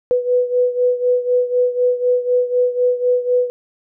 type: beating tone pair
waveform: sine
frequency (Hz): 493.9 / 497.9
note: B4 / B4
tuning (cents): 0 / +14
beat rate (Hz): 4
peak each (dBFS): -15 / -19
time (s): 0.11-3.5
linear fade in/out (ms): 0
effects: none